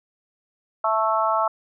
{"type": "harmonic tone", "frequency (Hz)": 220, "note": "A3", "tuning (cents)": 0, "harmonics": [3, 4, 5, 6], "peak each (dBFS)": [-24, -24, -24, -24], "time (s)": [0.84, 1.48], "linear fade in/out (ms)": 5, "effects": []}